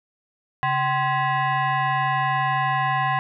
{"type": "tone with frequency modulation", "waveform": "sine", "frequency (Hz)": 138.59, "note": "C#3", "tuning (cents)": 0, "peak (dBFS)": -19, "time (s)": [0.63, 3.19], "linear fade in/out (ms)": 0, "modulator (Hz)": 906, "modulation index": 1.8, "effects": []}